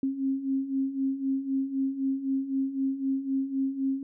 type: beating tone pair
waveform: sine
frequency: 266.5 / 270.4 Hz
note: C4 / C#4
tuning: +32 / -43 cents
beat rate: 3.9 Hz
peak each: -32 / -27 dBFS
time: 0.03-4.03 s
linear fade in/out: 2 ms
effects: none